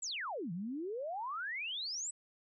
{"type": "exponential two-way sweep", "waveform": "sine", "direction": "down then up", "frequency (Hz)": [8120, 160.6, 8120], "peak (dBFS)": -37, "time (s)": [0.02, 2.11], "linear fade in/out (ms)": 10, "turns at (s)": 0.52, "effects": []}